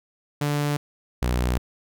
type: tone pair in turn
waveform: sawtooth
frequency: 146.1 / 61.43 Hz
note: D3 / B1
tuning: -9 / -9 cents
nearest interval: octave + minor third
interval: 1500 cents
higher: first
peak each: -18 / -17 dBFS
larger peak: second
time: 0.41-0.77 / 1.22-1.58 s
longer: neither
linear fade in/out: 5 ms
effects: none